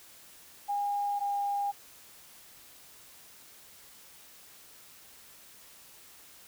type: tone pair in turn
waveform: sine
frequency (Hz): 813 / 807.9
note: G#5 / G#5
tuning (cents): -37 / -48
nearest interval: unison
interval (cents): 11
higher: first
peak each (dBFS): -28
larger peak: neither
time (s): 0.68-1.2 / 1.2-1.72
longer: neither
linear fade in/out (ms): 20
effects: white hiss -54 dBFS RMS until 6.47 s